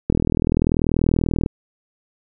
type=click train; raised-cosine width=3 ms; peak=-5 dBFS; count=56; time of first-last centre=0.1-1.461 s; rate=40.4 Hz; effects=none